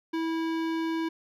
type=tone with hard clipping; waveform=sine; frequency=326.3 Hz; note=E4; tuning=18 cents flat; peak=-29 dBFS; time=0.13-1.09 s; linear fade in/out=10 ms; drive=18 dB; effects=none

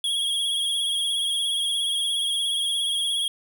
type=tone with vibrato; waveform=square; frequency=3300 Hz; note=G#7; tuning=12 cents flat; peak=-23 dBFS; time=0.04-3.28 s; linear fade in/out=2 ms; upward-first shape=sine; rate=17 Hz; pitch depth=43 cents each way; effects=none

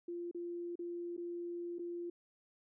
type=tone with dropouts; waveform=sine; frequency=346.3 Hz; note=F4; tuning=15 cents flat; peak=-39 dBFS; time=0.08-2.1 s; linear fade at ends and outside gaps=5 ms; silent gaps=0.313-0.346 / 0.756-0.791 / 1.167-1.177 / 1.785-1.792 s; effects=none

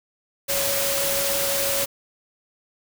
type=tone in noise; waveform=sine; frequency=556 Hz; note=C#5; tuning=5 cents sharp; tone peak=-27 dBFS; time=0.48-1.86 s; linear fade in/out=20 ms; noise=white; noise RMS=-24 dBFS; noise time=0.48-1.86 s; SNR=-6 dB; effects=none

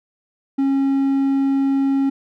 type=tone; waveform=triangle; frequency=273 Hz; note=C#4; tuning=26 cents flat; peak=-13 dBFS; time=0.58-2.1 s; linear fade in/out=10 ms; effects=none

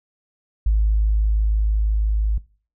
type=tone with level ramp; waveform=sine; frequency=53 Hz; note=G#1; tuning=36 cents sharp; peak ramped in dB=-13 to -16 dBFS; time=0.66-2.38 s; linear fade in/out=5 ms; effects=noise-tail reverb RT60 0.4 s tail -21 dB re dry + tanh soft clip ceiling -9 dBFS

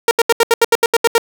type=tone bursts; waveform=sawtooth; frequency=463.4 Hz; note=A#4; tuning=10 cents flat; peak=-4 dBFS; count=11; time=0.08-1.181 s; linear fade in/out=2 ms; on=31 ms; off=76 ms; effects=none

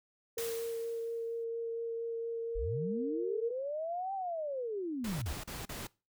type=tone with vibrato; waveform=sine; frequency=460.8 Hz; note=A#4; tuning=20 cents flat; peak=-34 dBFS; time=0.37-3.51 s; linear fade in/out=5 ms; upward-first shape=sine; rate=4.3 Hz; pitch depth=9 cents each way
type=noise with exponential decay; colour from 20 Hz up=white; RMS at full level=-39 dBFS; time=0.38-1.44 s; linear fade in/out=1 ms; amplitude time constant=230 ms
type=linear two-way sweep; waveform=sine; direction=up then down; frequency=30.87 to 791 to 53.8 Hz; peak=-34 dBFS; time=2.55-5.33 s; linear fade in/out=10 ms; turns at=4.14 s
type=noise bursts; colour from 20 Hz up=pink; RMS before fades=-42 dBFS; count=4; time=5.04-5.871 s; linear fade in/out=5 ms; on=180 ms; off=37 ms
effects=noise-tail reverb RT60 0.3 s tail -23 dB re dry

